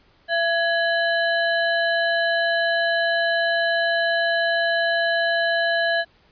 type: ring-modulated tone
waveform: square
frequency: 1174.7 Hz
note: D6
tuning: in tune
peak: -16 dBFS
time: 0.28-6.05 s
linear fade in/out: 50 ms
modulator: 499 Hz
effects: pink hiss -58 dBFS RMS until 6.31 s + resampled to 11025 Hz